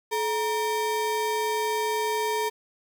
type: ring-modulated tone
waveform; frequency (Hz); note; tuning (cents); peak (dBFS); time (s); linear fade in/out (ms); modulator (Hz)
square; 687; F5; -29; -22; 0.11-2.5; 20; 256
effects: 9-bit